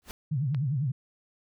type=noise with exponential growth; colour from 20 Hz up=pink; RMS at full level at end=-36 dBFS; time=0.02-0.11 s; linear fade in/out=0 ms; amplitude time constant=18 ms
type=tone with vibrato; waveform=sine; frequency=138.59 Hz; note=C#3; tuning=in tune; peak=-25 dBFS; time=0.31-0.92 s; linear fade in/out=10 ms; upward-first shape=triangle; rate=10 Hz; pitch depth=270 cents each way
type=click; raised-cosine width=0.3 ms; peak=-26 dBFS; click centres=0.547 s
effects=none